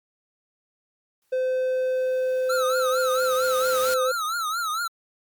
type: noise with exponential growth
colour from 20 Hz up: white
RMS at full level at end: -31 dBFS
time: 1.22-3.94 s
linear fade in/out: 0 ms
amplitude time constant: 590 ms
type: tone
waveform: triangle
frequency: 514 Hz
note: C5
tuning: 31 cents flat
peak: -19 dBFS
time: 1.32-4.12 s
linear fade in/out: 10 ms
type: tone with vibrato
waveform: square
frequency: 1318.5 Hz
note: E6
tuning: in tune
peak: -25 dBFS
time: 2.49-4.88 s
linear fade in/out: 10 ms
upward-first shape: triangle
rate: 4.4 Hz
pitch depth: 150 cents each way
effects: MP3 96 kbps